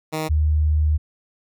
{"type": "tone pair in turn", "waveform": ["10% pulse", "sine"], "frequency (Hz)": [156.7, 76.43], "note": ["D#3", "D#2"], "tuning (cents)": [13, -30], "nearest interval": "octave", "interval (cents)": 1243, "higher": "first", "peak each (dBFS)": -15, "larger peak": "neither", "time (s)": [[0.12, 0.29], [0.29, 0.98]], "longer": "second", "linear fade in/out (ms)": 20, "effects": []}